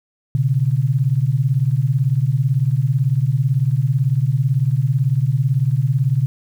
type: beating tone pair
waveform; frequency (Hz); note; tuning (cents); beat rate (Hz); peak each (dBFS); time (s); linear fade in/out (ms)
sine; 123.5 / 141.5; B2 / C#3; 0 / +36; 18; -17; 0.35-6.26; 0
effects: 8-bit